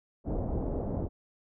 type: low-pass noise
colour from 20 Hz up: pink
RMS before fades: -32 dBFS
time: 0.24-1.09 s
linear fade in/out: 50 ms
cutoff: 670 Hz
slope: 24 dB/octave
effects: none